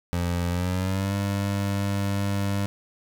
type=tone with pitch glide; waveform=25% pulse; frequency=87.3 to 99.7 Hz; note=F2 to G2; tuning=0 to +30 cents; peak=-20 dBFS; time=0.13-2.66 s; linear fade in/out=0 ms; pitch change=+230 cents; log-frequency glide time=0.5-1.14 s; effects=none